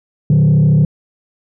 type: tone with frequency modulation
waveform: sine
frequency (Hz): 150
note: D3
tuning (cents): +37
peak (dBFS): -5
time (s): 0.3-0.85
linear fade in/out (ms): 2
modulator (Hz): 33.3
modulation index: 0.8
effects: tanh soft clip ceiling -6 dBFS